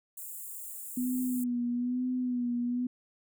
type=high-pass noise; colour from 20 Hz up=white; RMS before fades=-42 dBFS; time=0.17-1.44 s; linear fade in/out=5 ms; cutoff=7100 Hz; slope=96 dB/octave
type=tone with vibrato; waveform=sine; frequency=246.9 Hz; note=B3; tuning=in tune; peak=-28 dBFS; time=0.97-2.87 s; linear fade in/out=5 ms; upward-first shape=sine; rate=1.1 Hz; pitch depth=44 cents each way
effects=none